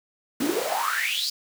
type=noise with high-pass filter sweep; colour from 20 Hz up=pink; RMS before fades=-26 dBFS; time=0.4-1.3 s; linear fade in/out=5 ms; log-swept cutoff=240 to 5000 Hz; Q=9.5; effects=none